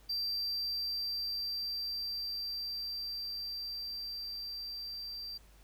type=tone with level ramp; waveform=triangle; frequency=4699 Hz; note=D8; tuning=in tune; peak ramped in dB=-31 to -39 dBFS; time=0.09-5.38 s; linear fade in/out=10 ms; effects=added 50 Hz sine -58 dBFS peak until 5.63 s + pink hiss -64 dBFS RMS until 5.63 s